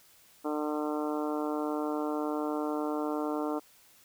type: harmonic tone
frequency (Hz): 150.6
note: D3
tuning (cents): +44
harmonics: 2 / 3 / 4 / 5 / 6 / 7 / 8 / 9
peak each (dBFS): -32 / -36 / -38 / -40 / -42 / -43 / -44 / -45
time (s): 0.44-3.6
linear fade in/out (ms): 20
effects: white hiss -60 dBFS RMS until 4.04 s